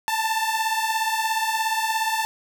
sawtooth beating tone pair, 880 / 897 Hz, A5 / A5, 0 / +33 cents, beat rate 17 Hz, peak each -20 / -22 dBFS, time 0.08-2.25 s, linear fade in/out 0 ms, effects none

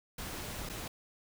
pink noise with dropouts, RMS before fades -41 dBFS, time 0.18-0.88 s, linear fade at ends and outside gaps 5 ms, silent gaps 0.691-0.696 s, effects none

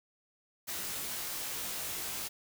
white noise with comb filter, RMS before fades -38 dBFS, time 0.67-2.29 s, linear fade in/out 20 ms, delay 19 ms, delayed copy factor -0.9, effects none

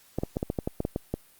clicks, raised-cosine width 2 ms, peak -14 dBFS, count 11, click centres 0.186 / 0.235 / 0.369 / 0.429 / 0.501 / 0.588 / 0.675 / 0.804 / 0.851 / 0.961 / 1.14 s, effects white hiss -58 dBFS RMS until 1.39 s + Opus 48 kbps

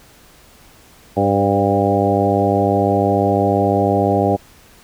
harmonic tone with a mistuned harmonic, 100 Hz, G2, 35 cents sharp, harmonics 1 / 2 / 3 / 4 / 5 / 6 / 7 / 8, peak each -21 / -21 / -21 / -21 / -21 / -21 / -21 / -21 dBFS, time 1.16-4.37 s, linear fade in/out 20 ms, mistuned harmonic 6, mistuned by -17 cents, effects pink hiss -47 dBFS RMS until 4.83 s

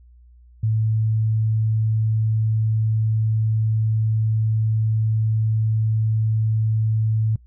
sine tone, 110 Hz, A2, in tune, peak -17 dBFS, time 0.63-7.36 s, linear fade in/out 5 ms, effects noise-tail reverb RT60 0.1 s tail -23 dB re dry + added 60 Hz sine -46 dBFS peak until 7.46 s

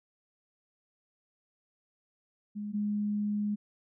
sine tone pair in turn, 207.7 / 207.7 Hz, G#3 / G#3, 0 / 0 cents, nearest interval unison, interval 0 cents, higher neither, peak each -34 / -28 dBFS, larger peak second, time 2.55-2.73 / 2.73-3.56 s, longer second, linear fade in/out 20 ms, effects none

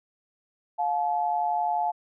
sine tone pair together, 709.6 / 861 Hz, F5 / A5, +27 / -38 cents, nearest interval minor third, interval 335 cents, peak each -26 dBFS, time 0.78-1.92 s, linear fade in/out 20 ms, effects none

